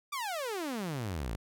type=exponential sweep; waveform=sawtooth; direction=down; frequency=1210 to 49 Hz; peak=-30 dBFS; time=0.12-1.36 s; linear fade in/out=10 ms; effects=none